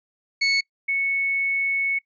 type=tone pair in turn; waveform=30% pulse / sine; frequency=2209 / 2209 Hz; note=C#7 / C#7; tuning=-7 / -7 cents; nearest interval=unison; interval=0 cents; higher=neither; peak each=-15 / -20 dBFS; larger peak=first; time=0.41-0.61 / 0.88-1.99 s; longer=second; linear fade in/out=10 ms; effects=noise-tail reverb RT60 0.1 s tail -24 dB re dry + resampled to 16000 Hz